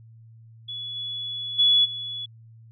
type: tone with level steps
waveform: sine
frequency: 3402 Hz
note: G#7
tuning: 41 cents sharp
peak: -31 / -29 / -15 / -30 dBFS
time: 0.68-2.26 s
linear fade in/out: 10 ms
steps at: 0.95 / 1.58 / 1.84 s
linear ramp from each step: 20 ms
effects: added 113 Hz sine -46 dBFS peak until 2.71 s